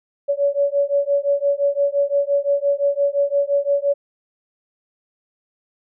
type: beating tone pair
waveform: sine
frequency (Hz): 563 / 568.8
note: C#5 / C#5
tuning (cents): +27 / +45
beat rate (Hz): 5.8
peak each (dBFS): -19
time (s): 0.28-3.94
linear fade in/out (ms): 20
effects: none